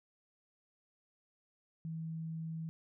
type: tone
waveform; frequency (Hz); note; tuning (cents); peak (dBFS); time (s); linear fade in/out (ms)
sine; 161.8; E3; -32; -38; 1.85-2.69; 0
effects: none